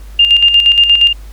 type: tone with tremolo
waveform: sine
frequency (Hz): 2807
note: F7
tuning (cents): +8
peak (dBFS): -3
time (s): 0.19-1.13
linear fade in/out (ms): 5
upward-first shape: square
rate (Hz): 8.5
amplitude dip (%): 55
effects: added 50 Hz sine -28 dBFS peak until 1.32 s + pink hiss -44 dBFS RMS until 1.32 s